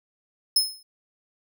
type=tone with exponential decay; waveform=sawtooth; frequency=5180 Hz; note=E8; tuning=31 cents flat; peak=-12 dBFS; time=0.56-0.83 s; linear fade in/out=5 ms; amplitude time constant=58 ms; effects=none